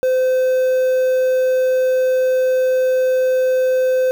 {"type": "tone with quantisation", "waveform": "triangle", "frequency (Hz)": 514, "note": "C5", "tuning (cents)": -31, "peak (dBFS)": -11, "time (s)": [0.03, 4.11], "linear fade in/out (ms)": 0, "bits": 6, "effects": []}